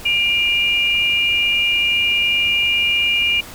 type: tone pair together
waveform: sine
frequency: 2387 / 2845 Hz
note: D7 / F7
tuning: +28 / +31 cents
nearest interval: minor third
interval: 303 cents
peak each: -17 dBFS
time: 0.05-3.41 s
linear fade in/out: 10 ms
effects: pink hiss -36 dBFS RMS until 3.54 s